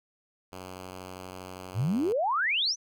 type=tone; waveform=5% pulse; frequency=92.5 Hz; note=F#2; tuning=in tune; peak=-29 dBFS; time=0.52-2.13 s; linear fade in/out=5 ms
type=exponential sweep; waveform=sine; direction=up; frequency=95.3 to 6272 Hz; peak=-24 dBFS; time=1.74-2.76 s; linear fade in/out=50 ms
effects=none